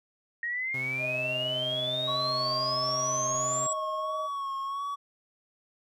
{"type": "exponential sweep", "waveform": "sine", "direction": "up", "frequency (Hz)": [1864.7, 7800], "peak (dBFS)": -29, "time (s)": [0.43, 3.73], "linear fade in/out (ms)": 2}
{"type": "tone with pitch glide", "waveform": "sawtooth", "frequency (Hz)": [130.81, 132.02], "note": ["C3", "C3"], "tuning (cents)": [0, 16], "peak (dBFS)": -34, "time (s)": [0.74, 3.67], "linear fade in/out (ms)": 5, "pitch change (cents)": 16, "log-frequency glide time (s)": [1.48, 2.16]}
{"type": "tone with tremolo", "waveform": "sine", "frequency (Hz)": 625, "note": "D#5", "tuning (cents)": 8, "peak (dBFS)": -32, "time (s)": [0.98, 4.29], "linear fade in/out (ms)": 50, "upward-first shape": "sine", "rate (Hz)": 19, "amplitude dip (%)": 35}
{"type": "tone with vibrato", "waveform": "triangle", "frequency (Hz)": 1108.7, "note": "C#6", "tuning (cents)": 0, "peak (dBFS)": -29, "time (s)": [2.07, 4.96], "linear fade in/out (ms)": 20, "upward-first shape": "sine", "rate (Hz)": 1.5, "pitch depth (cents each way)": 38}
{"effects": []}